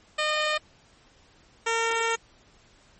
10% pulse tone pair in turn, 610 / 457 Hz, D#5 / A#4, -34 / -34 cents, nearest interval perfect fourth, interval 500 cents, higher first, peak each -15 dBFS, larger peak neither, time 0.18-0.58 / 1.66-2.16 s, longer second, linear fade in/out 10 ms, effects pink hiss -58 dBFS RMS until 2.99 s + MP3 32 kbps

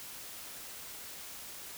silence, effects white hiss -46 dBFS RMS until 1.77 s

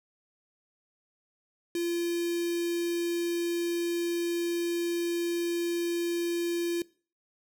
square tone with notch filter, 342.8 Hz, F4, 32 cents flat, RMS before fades -30 dBFS, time 1.75-6.82 s, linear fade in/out 2 ms, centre 1100 Hz, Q 0.78, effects noise-tail reverb RT60 0.4 s tail -21 dB re dry

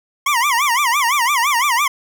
25% pulse tone with vibrato, 1046.5 Hz, C6, in tune, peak -10 dBFS, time 0.26-1.88 s, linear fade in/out 5 ms, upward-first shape sine, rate 5.9 Hz, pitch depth 230 cents each way, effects none

